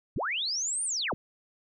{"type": "linear two-way sweep", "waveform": "sine", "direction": "up then down", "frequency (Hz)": [38, 9310, 38], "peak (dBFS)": -28, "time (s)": [0.16, 1.14], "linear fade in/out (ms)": 0, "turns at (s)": 0.84, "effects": []}